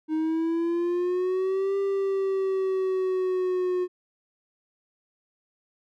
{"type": "exponential two-way sweep", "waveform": "triangle", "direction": "up then down", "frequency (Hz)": [311.1, 395.3, 361], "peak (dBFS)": -21, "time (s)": [0.08, 3.88], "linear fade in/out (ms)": 50, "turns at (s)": 1.77, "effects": []}